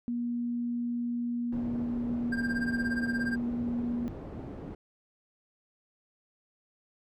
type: tone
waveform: sine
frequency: 239.2 Hz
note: A#3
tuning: 45 cents sharp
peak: -29 dBFS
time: 0.08-4.08 s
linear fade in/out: 0 ms
type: low-pass noise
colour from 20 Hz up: white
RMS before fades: -41 dBFS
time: 1.52-4.75 s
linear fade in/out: 5 ms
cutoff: 320 Hz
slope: 12 dB/octave
type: tone with tremolo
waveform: triangle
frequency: 1593 Hz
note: G6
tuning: 27 cents sharp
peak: -27 dBFS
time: 2.32-3.36 s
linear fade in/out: 5 ms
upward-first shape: triangle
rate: 17 Hz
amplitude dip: 95%
effects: none